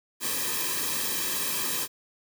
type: noise with comb filter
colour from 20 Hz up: white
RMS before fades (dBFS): -29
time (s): 0.2-1.88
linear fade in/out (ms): 50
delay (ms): 1.4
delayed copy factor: -0.95
effects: none